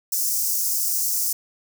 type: high-pass noise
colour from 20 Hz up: white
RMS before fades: -23 dBFS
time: 0.12-1.33 s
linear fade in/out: 5 ms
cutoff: 5200 Hz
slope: 48 dB/octave
effects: none